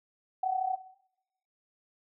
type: tone with amplitude modulation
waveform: sine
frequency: 752 Hz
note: F#5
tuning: 28 cents sharp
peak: -24 dBFS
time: 0.43-0.76 s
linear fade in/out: 5 ms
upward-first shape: sine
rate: 33 Hz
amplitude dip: 70%
effects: noise-tail reverb RT60 0.8 s tail -18 dB re dry